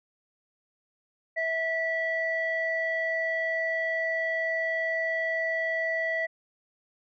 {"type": "tone pair together", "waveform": "sine", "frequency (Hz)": [653, 1956.8], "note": ["E5", "B6"], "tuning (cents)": [-17, -16], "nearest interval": "octave + perfect fifth", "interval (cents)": 1901, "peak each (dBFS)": [-29, -27], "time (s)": [1.36, 6.27], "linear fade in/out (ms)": 20, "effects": ["tanh soft clip ceiling -19 dBFS"]}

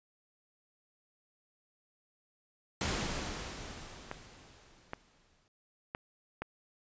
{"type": "noise with exponential decay", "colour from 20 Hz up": "pink", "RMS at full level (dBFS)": -32, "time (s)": [2.81, 5.48], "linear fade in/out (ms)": 1, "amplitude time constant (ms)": 580}
{"type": "clicks", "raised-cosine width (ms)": 0.5, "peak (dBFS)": -22, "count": 4, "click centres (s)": [4.114, 4.934, 5.949, 6.42]}
{"effects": ["resampled to 16000 Hz"]}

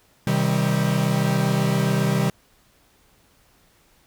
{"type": "chord", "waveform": "45% pulse", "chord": "C minor", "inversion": "none", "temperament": "equal with one note detuned", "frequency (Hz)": [130.81, 158.28, 196], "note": ["C3", "Eb3", "G3"], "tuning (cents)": [0, 30, 0], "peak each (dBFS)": -23, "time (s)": [0.27, 2.3], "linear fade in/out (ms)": 2, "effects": ["pink hiss -59 dBFS RMS until 4.06 s"]}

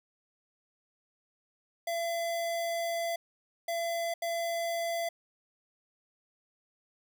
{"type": "tone bursts at uneven times", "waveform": "square", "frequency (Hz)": 676, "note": "E5", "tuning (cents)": 43, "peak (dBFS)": -31, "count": 3, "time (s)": [[1.87, 3.16], [3.68, 4.14], [4.22, 5.09]], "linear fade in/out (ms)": 5, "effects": []}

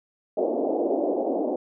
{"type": "band-pass noise", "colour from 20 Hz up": "pink", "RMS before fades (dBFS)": -25, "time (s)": [0.37, 1.56], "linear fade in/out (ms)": 5, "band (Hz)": [270, 710], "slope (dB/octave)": 48, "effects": []}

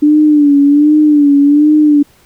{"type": "tone with vibrato", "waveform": "sine", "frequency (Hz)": 293.3, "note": "D4", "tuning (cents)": -2, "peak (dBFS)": -4, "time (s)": [0.02, 2.03], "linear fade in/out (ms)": 10, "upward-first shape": "sine", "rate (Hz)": 1.3, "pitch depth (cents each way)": 65, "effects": ["pink hiss -48 dBFS RMS until 2.25 s"]}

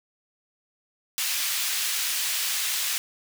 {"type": "high-pass noise", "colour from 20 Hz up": "pink", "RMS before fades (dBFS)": -27, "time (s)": [1.18, 2.98], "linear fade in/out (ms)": 0, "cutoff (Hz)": 2500, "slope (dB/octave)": 12, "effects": []}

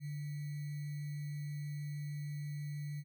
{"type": "tone with sample-and-hold", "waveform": "sine", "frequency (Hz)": 146.83, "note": "D3", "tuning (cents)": 0, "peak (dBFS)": -38, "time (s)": [0, 3.04], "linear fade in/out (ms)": 50, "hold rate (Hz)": 2100, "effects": []}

